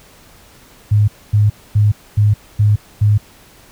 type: tone bursts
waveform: sine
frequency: 104.6 Hz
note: G#2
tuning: 13 cents sharp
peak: -8 dBFS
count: 6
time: 0.91-3.18 s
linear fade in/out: 10 ms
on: 170 ms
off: 250 ms
effects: pink hiss -45 dBFS RMS until 3.71 s